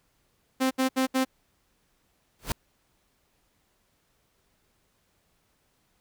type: tone bursts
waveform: sawtooth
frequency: 261.6 Hz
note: C4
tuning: in tune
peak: -18 dBFS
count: 4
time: 0.6-1.25 s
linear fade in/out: 20 ms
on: 110 ms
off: 70 ms
type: noise with exponential growth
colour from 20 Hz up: pink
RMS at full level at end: -25 dBFS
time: 2.39-2.52 s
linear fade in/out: 1 ms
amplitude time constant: 27 ms
effects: pink hiss -70 dBFS RMS until 6 s